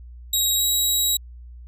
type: tone with pitch glide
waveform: 15% pulse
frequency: 3820 to 3853 Hz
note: A#7 to B7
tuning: +42 to -44 cents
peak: -12 dBFS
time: 0.33-1.17 s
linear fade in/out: 5 ms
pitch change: +14 cents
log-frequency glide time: 0.57-0.64 s
effects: added 60 Hz sine -38 dBFS peak until 1.67 s